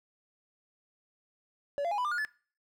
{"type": "tone with pitch steps", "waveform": "triangle", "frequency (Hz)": [570, 685.7, 824.9, 992.4, 1193.9, 1436.3, 1727.9], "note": ["C#5", "F5", "G#5", "B5", "D6", "F6", "A6"], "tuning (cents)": [48, -32, -12, 8, 28, 48, -32], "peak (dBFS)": -27, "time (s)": [1.78, 2.249], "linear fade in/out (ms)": 0, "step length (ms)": 67, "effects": ["noise-tail reverb RT60 0.4 s tail -20 dB re dry"]}